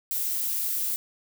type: noise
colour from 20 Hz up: violet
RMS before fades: -28 dBFS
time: 0.11-0.96 s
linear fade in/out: 0 ms
effects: none